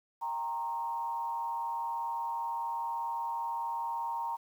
sine tone with frequency modulation, 929 Hz, A#5, 6 cents flat, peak -32 dBFS, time 0.21-4.37 s, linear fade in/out 20 ms, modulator 141 Hz, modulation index 0.6, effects 10-bit

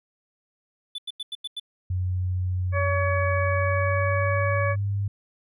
triangle tone bursts, 3488 Hz, A7, 16 cents flat, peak -28 dBFS, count 6, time 0.95-1.598 s, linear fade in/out 5 ms, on 33 ms, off 90 ms
sine tone with pitch glide, 91.4 to 100.25 Hz, F#2 to G2, -21 to +39 cents, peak -23 dBFS, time 1.9-5.08 s, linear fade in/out 5 ms, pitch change +160 cents, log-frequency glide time 3.33-4.62 s
harmonic tone, 565 Hz, C#5, 33 cents sharp, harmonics 1 / 2 / 3 / 4, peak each -26 / -29 / -30 / -32 dBFS, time 2.72-4.76 s, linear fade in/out 50 ms
effects none

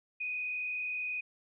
sine tone with frequency modulation, 2489 Hz, D#7, in tune, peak -33 dBFS, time 0.2-1.21 s, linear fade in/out 10 ms, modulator 41.3 Hz, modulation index 0.9, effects none

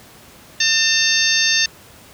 harmonic tone, 900 Hz, A5, 39 cents sharp, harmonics 2 / 3 / 4 / 5 / 6 / 7, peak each -21 / -21 / -21 / -21 / -21 / -21 dBFS, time 0.6-1.66 s, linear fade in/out 5 ms, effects pink hiss -44 dBFS RMS until 2.13 s + high-pass 60 Hz 12 dB/octave

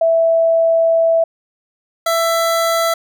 sine / 25% pulse tone pair in turn, 659 / 665.1 Hz, E5 / E5, -1 / +15 cents, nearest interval unison, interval 16 cents, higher second, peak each -10 dBFS, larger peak neither, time 0.01-1.24 / 2.06-2.94 s, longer first, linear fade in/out 5 ms, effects none

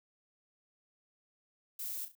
violet noise with echo, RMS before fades -40 dBFS, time 1.79-2.05 s, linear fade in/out 5 ms, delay 34 ms, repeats 3, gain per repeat -9 dB, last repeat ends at 2.152 s, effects none

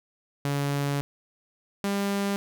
sawtooth tone pair in turn, 141.9 / 199.69 Hz, C#3 / G3, +41 / +32 cents, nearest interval tritone, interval 591 cents, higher second, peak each -21 dBFS, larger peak neither, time 0.45-1.01 / 1.84-2.36 s, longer first, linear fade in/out 0 ms, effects none

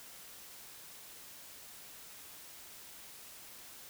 silence, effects white hiss -52 dBFS RMS until 3.89 s

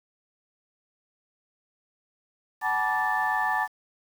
sine tone cluster, 751 / 858 / 961 / 1166 / 1761 Hz, F#5 / A5 / B5 / D6 / A6, +26 / -44 / -48 / -13 / +1 cents, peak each -30 / -27 / -32 / -32 / -27 dBFS, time 2.61-3.68 s, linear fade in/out 50 ms, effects tanh soft clip ceiling -14 dBFS + 8-bit

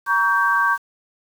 sine chord, G diminished, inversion first, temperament just, 940.8 / 1128.9 / 1568 Hz, Bb5 / Db6 / G6, +16 / +31 / 0 cents, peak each -23 / -19 / -18 dBFS, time 0.06-0.78 s, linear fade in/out 50 ms, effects 7-bit

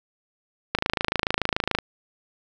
click train, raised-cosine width 0.3 ms, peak -5 dBFS, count 29, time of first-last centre 0.75-1.787 s, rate 27 Hz, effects none

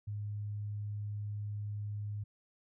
sine tone, 103.83 Hz, G#2, in tune, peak -36 dBFS, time 0.07-2.24 s, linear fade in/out 10 ms, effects none

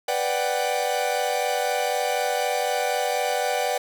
45% pulse chord, G major seventh, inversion first, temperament equal, 493.9 / 587.3 / 740 / 784 Hz, B4 / D5 / F#5 / G5, 0 / 0 / 0 / 0 cents, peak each -28 dBFS, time 0.08-3.78 s, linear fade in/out 5 ms, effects none

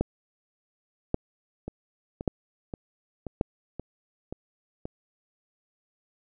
two click trains, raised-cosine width 2 ms, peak -10 / -21 dBFS, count 4 / 7, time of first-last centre 0.01-3.411 / 1.68-4.855 s, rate 0.882 / 1.89 Hz, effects none

